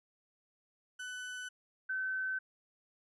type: tone pair in turn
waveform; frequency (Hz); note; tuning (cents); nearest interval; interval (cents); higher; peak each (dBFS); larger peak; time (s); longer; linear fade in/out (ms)
35% pulse / sine; 1498 / 1529.5; F#6 / G6; +21 / -43; unison; 36; second; -39 / -33; second; 0.99-1.49 / 1.89-2.39; neither; 10
effects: resampled to 24000 Hz